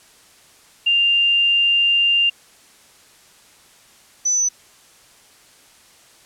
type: tone pair in turn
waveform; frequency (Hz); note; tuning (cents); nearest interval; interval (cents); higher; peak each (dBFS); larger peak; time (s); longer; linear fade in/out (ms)
sine; 2794 / 5999; F7 / F#8; 0 / +23; octave + minor second; 1323; second; -13 / -15; first; 0.86-2.3 / 4.25-4.49; first; 10
effects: white hiss -50 dBFS RMS until 6.25 s + low-pass 10000 Hz 12 dB/octave